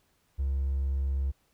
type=tone with hard clipping; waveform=triangle; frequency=68 Hz; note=C#2; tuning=33 cents flat; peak=-26 dBFS; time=0.38-1.32 s; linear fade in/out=20 ms; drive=3 dB; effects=pink hiss -70 dBFS RMS until 1.53 s